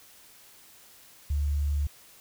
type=tone with quantisation; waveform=sine; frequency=72.4 Hz; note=D2; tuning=24 cents flat; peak=-24 dBFS; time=1.3-1.87 s; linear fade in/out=5 ms; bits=9; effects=white hiss -54 dBFS RMS until 2.2 s